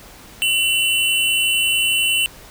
square tone pair together, 2731 / 2980 Hz, F7 / F#7, -39 / +12 cents, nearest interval major second, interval 151 cents, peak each -19 dBFS, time 0.42-2.26 s, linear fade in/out 0 ms, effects pink hiss -42 dBFS RMS until 2.5 s

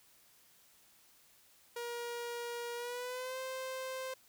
sawtooth tone with pitch glide, 475.3 to 521.3 Hz, A#4 to C5, +34 to -6 cents, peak -35 dBFS, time 1.76-4.14 s, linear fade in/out 5 ms, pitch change +160 cents, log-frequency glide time 2.75-3.39 s, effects white hiss -65 dBFS RMS until 4.28 s

